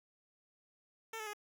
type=tone with pitch steps; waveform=10% pulse; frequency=448.3 / 432.3 / 416.8 Hz; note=A4 / A4 / G#4; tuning=+32 / -31 / +6 cents; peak=-33 dBFS; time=1.13-1.334 s; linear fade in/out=5 ms; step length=68 ms; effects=none